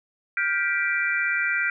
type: chord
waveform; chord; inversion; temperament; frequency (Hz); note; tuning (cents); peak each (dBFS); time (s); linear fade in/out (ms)
sine; G dominant seventh; third; just; 1411.2 / 1568 / 1960 / 2352; F6 / G6 / B6 / D7; +18 / 0 / -14 / +2; -27; 0.37-1.7; 2
effects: none